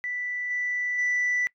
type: tone with level steps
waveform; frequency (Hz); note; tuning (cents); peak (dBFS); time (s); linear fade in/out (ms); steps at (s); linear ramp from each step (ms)
sine; 1975.5; B6; 0; -28 / -25 / -21; 0.04-1.47; 0; 0.5 / 0.98; 10
effects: noise-tail reverb RT60 0.1 s tail -23 dB re dry + tanh soft clip ceiling -20 dBFS